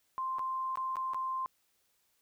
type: tone with dropouts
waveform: sine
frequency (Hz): 1046.5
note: C6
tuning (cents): 0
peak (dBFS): -32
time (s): 0.18-1.46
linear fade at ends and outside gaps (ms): 0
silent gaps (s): 0.385-0.393 / 0.756-0.773 / 0.957-0.968 / 1.135-1.145
effects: white hiss -74 dBFS RMS until 2.21 s